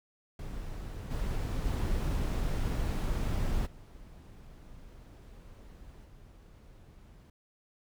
brown noise with level steps, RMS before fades -40 / -33 / -31 / -50 / -53 dBFS, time 0.39-7.3 s, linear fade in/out 2 ms, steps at 1.1 / 1.64 / 3.65 / 6.04 s, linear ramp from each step 20 ms, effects none

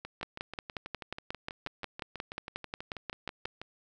two click trains, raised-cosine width 0.3 ms, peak -19 / -24 dBFS, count 19 / 23, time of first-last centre 0.23-3.456 / 0.05-3.616 s, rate 5.58 / 6.17 Hz, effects none

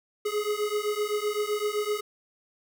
square beating tone pair, 415.3 / 423.1 Hz, G#4 / G#4, 0 / +32 cents, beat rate 7.8 Hz, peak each -30 dBFS, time 0.25-2.01 s, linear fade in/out 10 ms, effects 10-bit

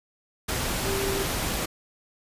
sine tone in noise, 392 Hz, G4, in tune, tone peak -28 dBFS, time 0.85-1.24 s, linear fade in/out 10 ms, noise pink, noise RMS -28 dBFS, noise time 0.48-1.66 s, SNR -3 dB, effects resampled to 32000 Hz

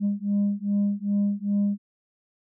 sine beating tone pair, 201.6 / 204.1 Hz, G3 / G#3, +49 / -30 cents, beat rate 2.5 Hz, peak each -23 dBFS, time 0-1.78 s, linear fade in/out 50 ms, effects tanh soft clip ceiling -18 dBFS

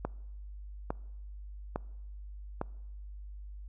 click train, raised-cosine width 1 ms, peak -18 dBFS, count 4, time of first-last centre 0.05-2.614 s, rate 1.17 Hz, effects noise-tail reverb RT60 1.0 s tail -24 dB re dry + added 50 Hz sine -42 dBFS peak until 3.68 s

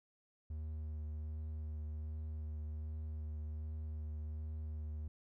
triangle tone with vibrato, 76.9 Hz, D#2, 20 cents flat, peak -38 dBFS, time 0.5-5.08 s, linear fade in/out 5 ms, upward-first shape triangle, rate 1.3 Hz, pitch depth 20 cents each way, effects none

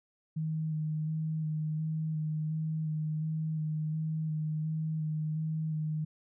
sine tone with vibrato, 156.2 Hz, D#3, 7 cents sharp, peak -30 dBFS, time 0.36-6.05 s, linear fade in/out 10 ms, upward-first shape square, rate 1.4 Hz, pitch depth 16 cents each way, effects none

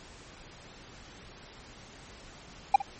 triangle tone with echo, 801 Hz, G5, 37 cents sharp, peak -12 dBFS, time 2.74-2.76 s, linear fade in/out 5 ms, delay 60 ms, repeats 1, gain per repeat -15 dB, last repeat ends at 2.82 s, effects pink hiss -50 dBFS RMS until 2.99 s + MP3 32 kbps

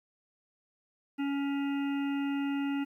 harmonic tone, 280 Hz, C#4, 18 cents sharp, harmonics 1 / 3 / 5 / 7 / 9 / 10, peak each -29 / -43 / -45 / -48 / -49 / -48 dBFS, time 1.18-2.85 s, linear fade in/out 20 ms, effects 11-bit

